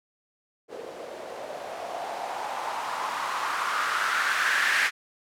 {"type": "noise with low-pass filter sweep", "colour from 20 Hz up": "violet", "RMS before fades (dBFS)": -29, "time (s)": [0.68, 4.91], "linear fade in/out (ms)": 50, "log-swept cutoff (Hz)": [460, 1800], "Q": 3.7, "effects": []}